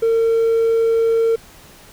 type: tone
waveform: triangle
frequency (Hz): 455.4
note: A#4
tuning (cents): -40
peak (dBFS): -10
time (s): 0.02-1.36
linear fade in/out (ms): 10
effects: tanh soft clip ceiling -8 dBFS + pink hiss -44 dBFS RMS until 1.92 s